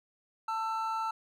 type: tone pair together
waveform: triangle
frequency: 890 / 1333.5 Hz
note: A5 / E6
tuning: +20 / +20 cents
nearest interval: perfect fifth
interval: 700 cents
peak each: -31 / -32 dBFS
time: 0.48-1.11 s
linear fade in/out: 5 ms
effects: none